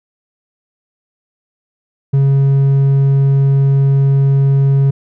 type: tone with hard clipping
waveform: sine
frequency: 137.6 Hz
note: C#3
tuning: 12 cents flat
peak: -9 dBFS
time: 2.13-4.91 s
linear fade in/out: 10 ms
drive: 3 dB
effects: none